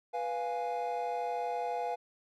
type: chord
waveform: triangle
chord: F diminished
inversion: second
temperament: equal with one note detuned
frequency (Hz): 491.6 / 698.5 / 830.6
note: Cb5 / F5 / Ab5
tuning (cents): -8 / 0 / 0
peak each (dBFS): -35 / -33 / -34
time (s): 0.13-1.96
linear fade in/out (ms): 20
effects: tanh soft clip ceiling -23 dBFS